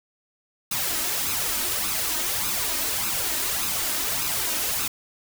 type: noise with flanger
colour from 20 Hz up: white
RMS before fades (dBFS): -26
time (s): 0.71-4.88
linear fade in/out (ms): 5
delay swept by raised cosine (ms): 0.77 to 3.27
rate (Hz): 1.7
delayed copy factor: +0.6
effects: none